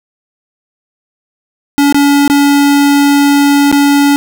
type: tone with dropouts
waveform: square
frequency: 284.4 Hz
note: C#4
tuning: 45 cents sharp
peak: -6 dBFS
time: 1.78-4.16 s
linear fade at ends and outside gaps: 0 ms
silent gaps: 1.925-1.945 / 2.278-2.299 / 3.715-3.726 s
effects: none